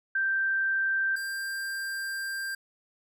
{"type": "tone pair in turn", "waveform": ["sine", "square"], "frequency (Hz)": [1568, 1585.3], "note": ["G6", "G6"], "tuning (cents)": [0, 19], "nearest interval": "unison", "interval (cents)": 19, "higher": "second", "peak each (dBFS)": [-24, -32], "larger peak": "first", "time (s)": [[0.15, 1.16], [1.16, 2.55]], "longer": "second", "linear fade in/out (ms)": 5, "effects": []}